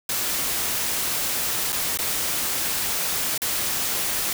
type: noise with dropouts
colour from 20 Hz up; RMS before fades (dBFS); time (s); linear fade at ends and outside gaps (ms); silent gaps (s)
white; -25; 0.09-4.33; 2; 1.722-1.727 / 1.974-1.988 / 3.378-3.418
effects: none